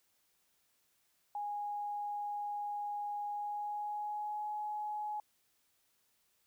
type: tone with pitch glide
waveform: sine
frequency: 825 to 841.8 Hz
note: G#5 to G#5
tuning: -12 to +23 cents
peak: -36 dBFS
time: 1.35-5.2 s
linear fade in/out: 2 ms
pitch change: +35 cents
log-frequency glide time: 3.28-4.47 s
effects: white hiss -75 dBFS RMS until 6.46 s